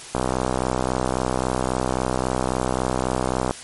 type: click train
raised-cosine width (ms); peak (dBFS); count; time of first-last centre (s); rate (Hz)
1; -7; 215; 0.15-3.509; 63.7
effects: white hiss -38 dBFS RMS until 3.63 s + MP3 48 kbps